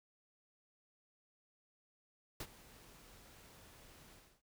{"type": "noise with ADSR envelope", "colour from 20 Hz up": "pink", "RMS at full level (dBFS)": -42, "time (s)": [2.4, 4.42], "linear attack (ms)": 4, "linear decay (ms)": 56, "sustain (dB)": -18, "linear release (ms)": 290, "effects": []}